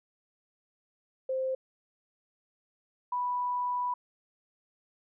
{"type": "tone pair in turn", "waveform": "sine", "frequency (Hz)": [523.3, 985.5], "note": ["C5", "B5"], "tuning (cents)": [0, -4], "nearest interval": "major seventh", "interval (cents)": 1096, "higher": "second", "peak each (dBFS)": -28, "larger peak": "neither", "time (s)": [[1.29, 1.55], [3.12, 3.94]], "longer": "second", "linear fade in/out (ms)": 5, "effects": []}